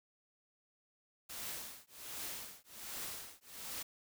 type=noise with tremolo; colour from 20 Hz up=white; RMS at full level=-42 dBFS; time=1.29-3.83 s; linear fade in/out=10 ms; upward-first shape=triangle; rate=1.3 Hz; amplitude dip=100%; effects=none